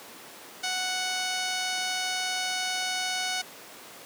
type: tone with low-pass filter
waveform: 10% pulse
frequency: 740 Hz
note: F#5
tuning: in tune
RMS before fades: -30 dBFS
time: 0.63-3.42 s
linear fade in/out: 10 ms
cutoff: 7300 Hz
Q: 8.7
effects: pink hiss -45 dBFS RMS until 4.05 s + high-pass 300 Hz 12 dB/octave